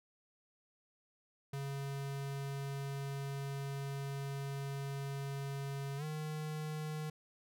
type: tone with pitch glide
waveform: square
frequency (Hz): 138.7 to 153.9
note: C#3 to D#3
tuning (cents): +1 to -19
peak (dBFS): -39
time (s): 1.53-7.1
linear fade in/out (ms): 5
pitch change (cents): +180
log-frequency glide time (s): 5.97-6.04
effects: none